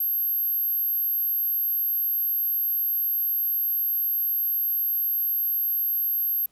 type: tone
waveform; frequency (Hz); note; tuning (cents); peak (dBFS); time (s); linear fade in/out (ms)
sine; 12544; G9; 0; -22; 0-6.46; 5
effects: pink hiss -66 dBFS RMS until 6.51 s